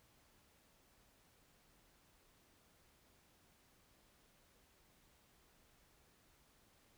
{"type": "silence", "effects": ["pink hiss -71 dBFS RMS until 6.97 s"]}